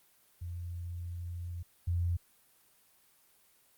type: tone pair in turn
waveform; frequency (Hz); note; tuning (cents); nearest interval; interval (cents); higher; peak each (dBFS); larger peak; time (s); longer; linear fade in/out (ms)
sine; 86.7 / 86.7; F2 / F2; -12 / -12; unison; 0; neither; -37 / -28; second; 0.41-1.63 / 1.87-2.17; first; 10
effects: white hiss -66 dBFS RMS until 3.77 s + Opus 32 kbps